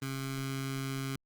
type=tone with notch filter; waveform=15% pulse; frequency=135 Hz; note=C#3; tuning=45 cents flat; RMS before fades=-36 dBFS; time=0.02-1.16 s; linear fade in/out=2 ms; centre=550 Hz; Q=0.64; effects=Opus 32 kbps